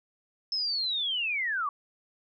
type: linear sweep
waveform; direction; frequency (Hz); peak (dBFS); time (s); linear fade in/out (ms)
sine; down; 5274 to 1102; -27; 0.52-1.69; 2
effects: none